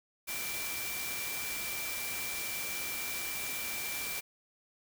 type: tone in noise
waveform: sine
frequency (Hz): 2349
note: D7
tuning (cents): 0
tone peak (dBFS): -40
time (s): 0.27-4.21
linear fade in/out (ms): 20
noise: white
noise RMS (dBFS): -38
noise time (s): 0.27-4.21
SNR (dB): -5
effects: none